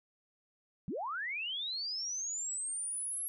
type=linear sweep; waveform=sine; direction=up; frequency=138.59 to 11320 Hz; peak=-35 dBFS; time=0.88-3.28 s; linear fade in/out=0 ms; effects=none